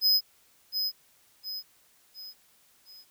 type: tone with echo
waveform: square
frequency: 5050 Hz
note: D#8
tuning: 25 cents sharp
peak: -20 dBFS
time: 0.01-0.21 s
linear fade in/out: 50 ms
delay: 710 ms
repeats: 4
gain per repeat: -7 dB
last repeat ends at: 3.05 s
effects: white hiss -63 dBFS RMS until 3.1 s